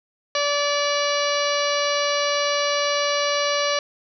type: harmonic tone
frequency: 578 Hz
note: D5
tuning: 28 cents flat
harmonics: 1 / 2 / 3 / 4 / 5 / 6 / 7 / 8 / 9 / 10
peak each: -23 / -26 / -30 / -30 / -30 / -36 / -30 / -32 / -38 / -32 dBFS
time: 0.35-3.79 s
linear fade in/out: 2 ms
effects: none